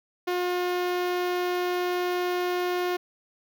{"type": "tone with notch filter", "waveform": "sawtooth", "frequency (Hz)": 357.9, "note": "F4", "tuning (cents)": 42, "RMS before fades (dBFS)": -27, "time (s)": [0.27, 2.97], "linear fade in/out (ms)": 10, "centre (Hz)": 8400, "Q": 0.66, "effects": []}